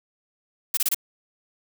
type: noise bursts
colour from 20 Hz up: blue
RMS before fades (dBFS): -22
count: 4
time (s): 0.74-0.946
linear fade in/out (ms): 5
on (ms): 32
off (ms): 26
effects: none